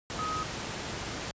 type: tone in noise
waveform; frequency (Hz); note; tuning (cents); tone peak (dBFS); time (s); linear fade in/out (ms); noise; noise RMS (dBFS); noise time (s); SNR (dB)
sine; 1261; D#6; +23; -31; 0.19-0.43; 0; pink; -36; 0.1-1.31; +2
effects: high-pass 60 Hz 12 dB/octave + resampled to 16000 Hz